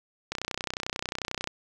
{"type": "click train", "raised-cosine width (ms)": 0.2, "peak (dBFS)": -13, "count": 37, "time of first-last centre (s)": [0.32, 1.474], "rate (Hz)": 31.2, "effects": []}